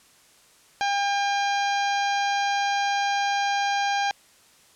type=harmonic tone; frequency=803 Hz; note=G5; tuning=41 cents sharp; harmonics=1 / 2 / 3 / 4 / 5 / 6 / 7 / 8; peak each=-23 / -29 / -33 / -35 / -37 / -39 / -40 / -41 dBFS; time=0.81-4.11 s; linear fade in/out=0 ms; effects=white hiss -56 dBFS RMS until 4.75 s + low-pass 10000 Hz 12 dB/octave